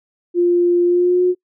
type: tone with pitch glide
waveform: sine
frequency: 350 to 361.7 Hz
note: F4 to F#4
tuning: +4 to -39 cents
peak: -11 dBFS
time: 0.34-1.35 s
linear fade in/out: 50 ms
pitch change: +57 cents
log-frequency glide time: 0.85-1.23 s
effects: noise-tail reverb RT60 0.1 s tail -25 dB re dry